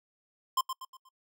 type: tone with echo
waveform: square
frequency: 1046.5 Hz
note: C6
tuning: in tune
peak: -25 dBFS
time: 0.57-0.61 s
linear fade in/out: 5 ms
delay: 120 ms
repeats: 4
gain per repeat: -8 dB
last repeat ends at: 1.09 s
effects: noise-tail reverb RT60 0.1 s tail -26 dB re dry